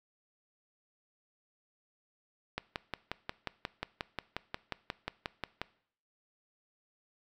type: click train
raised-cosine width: 0.3 ms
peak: -18 dBFS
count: 18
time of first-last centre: 2.58-5.616 s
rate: 5.6 Hz
effects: noise-tail reverb RT60 0.6 s tail -20 dB re dry